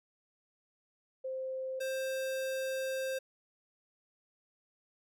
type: tone pair in turn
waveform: sine / square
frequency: 523 / 527.6 Hz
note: C5 / C5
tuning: -1 / +14 cents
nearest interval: unison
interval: 15 cents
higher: second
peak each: -35 / -34 dBFS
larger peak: second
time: 1.24-1.8 / 1.8-3.19 s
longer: second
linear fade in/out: 10 ms
effects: none